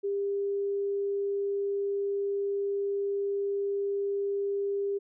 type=tone; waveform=sine; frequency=400 Hz; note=G4; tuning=35 cents sharp; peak=-27 dBFS; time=0.03-4.99 s; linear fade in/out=20 ms; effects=none